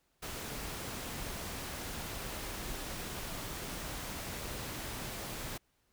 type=noise; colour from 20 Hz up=pink; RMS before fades=-41 dBFS; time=0.22-5.58 s; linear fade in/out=10 ms; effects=pink hiss -75 dBFS RMS until 5.92 s